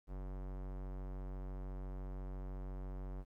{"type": "tone with low-pass filter", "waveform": "square", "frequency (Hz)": 47.03, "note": "F#1", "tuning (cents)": 29, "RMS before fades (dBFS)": -44, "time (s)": [0.07, 3.25], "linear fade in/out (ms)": 50, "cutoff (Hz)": 1000, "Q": 0.81, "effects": ["12-bit"]}